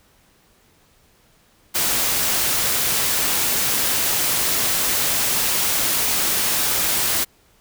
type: noise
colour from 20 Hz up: white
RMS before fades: -20 dBFS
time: 1.74-7.25 s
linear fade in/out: 20 ms
effects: pink hiss -57 dBFS RMS until 7.6 s